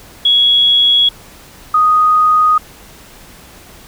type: tone pair in turn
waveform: sine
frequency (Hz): 3342 / 1243.9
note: G#7 / D#6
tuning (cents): +10 / -1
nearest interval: octave + perfect fourth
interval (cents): 1711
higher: first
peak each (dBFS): -7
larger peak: neither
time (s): 0.25-1.09 / 1.74-2.58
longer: neither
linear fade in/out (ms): 5
effects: pink hiss -39 dBFS RMS until 3.87 s